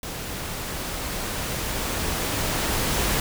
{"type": "noise with level ramp", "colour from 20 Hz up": "pink", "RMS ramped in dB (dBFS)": [-33, -23], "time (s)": [0.03, 3.2], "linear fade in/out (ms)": 2, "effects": []}